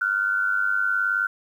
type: tone pair together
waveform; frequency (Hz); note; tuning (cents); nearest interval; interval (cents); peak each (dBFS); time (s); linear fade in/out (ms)
sine; 1400.7 / 1500; F6 / F#6; +5 / +23; minor second; 118; -23; 0.01-1.27; 5
effects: 9-bit